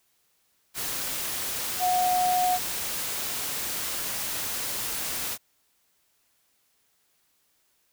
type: tone in noise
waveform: sine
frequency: 728 Hz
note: F#5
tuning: 28 cents flat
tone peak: -21 dBFS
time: 1.79-2.59 s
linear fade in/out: 50 ms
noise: white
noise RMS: -31 dBFS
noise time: 0.74-5.38 s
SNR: +7 dB
effects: white hiss -69 dBFS RMS until 7.92 s